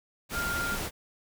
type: tone in noise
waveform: sine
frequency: 1400 Hz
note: F6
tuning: 4 cents sharp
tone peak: -30 dBFS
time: 0.32-0.78 s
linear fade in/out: 50 ms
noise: pink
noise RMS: -34 dBFS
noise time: 0.29-0.91 s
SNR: +1 dB
effects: none

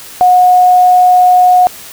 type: tone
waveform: sine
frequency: 727 Hz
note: F#5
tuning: 31 cents flat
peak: -3 dBFS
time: 0.21-1.67 s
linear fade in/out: 0 ms
effects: white hiss -31 dBFS RMS until 1.92 s

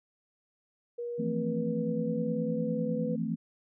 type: tone with pitch glide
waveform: sine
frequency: 477.2 to 497.5 Hz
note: A#4 to B4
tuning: +41 to +13 cents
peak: -33 dBFS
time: 0.98-3.16 s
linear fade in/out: 10 ms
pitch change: +72 cents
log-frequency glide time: 1.14-2.64 s
type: chord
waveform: sine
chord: F major seventh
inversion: third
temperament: equal with one note detuned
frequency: 164.81 / 174.61 / 223.7 / 261.6 Hz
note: E3 / F3 / A3 / C4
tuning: 0 / 0 / +29 / 0 cents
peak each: -35 / -38 / -32 / -37 dBFS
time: 1.18-3.36 s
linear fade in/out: 20 ms
effects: none

